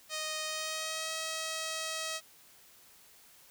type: tone with pitch glide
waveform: 5% pulse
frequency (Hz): 622.3 to 639.4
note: D#5 to D#5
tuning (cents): 0 to +47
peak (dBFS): -23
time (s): 0.09-2.21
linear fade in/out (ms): 50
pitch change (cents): +47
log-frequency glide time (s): 0.46-1.11
effects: white hiss -59 dBFS RMS until 3.5 s